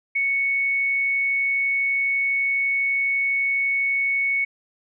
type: tone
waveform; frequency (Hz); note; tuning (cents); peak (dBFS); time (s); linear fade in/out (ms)
sine; 2217; C#7; 0; -19; 0.15-4.45; 10
effects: none